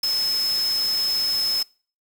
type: tone in noise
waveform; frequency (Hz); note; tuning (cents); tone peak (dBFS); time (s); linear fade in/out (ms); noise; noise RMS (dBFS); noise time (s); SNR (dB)
sine; 5190; E8; -28; -20; 0.03-1.63; 5; white; -33; 0.03-1.63; +10
effects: noise-tail reverb RT60 0.4 s tail -24 dB re dry